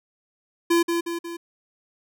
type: tone with echo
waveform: square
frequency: 339.7 Hz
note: F4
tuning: 48 cents flat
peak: -17 dBFS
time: 0.7-0.83 s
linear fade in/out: 10 ms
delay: 180 ms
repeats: 3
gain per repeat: -5 dB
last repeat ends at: 1.37 s
effects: none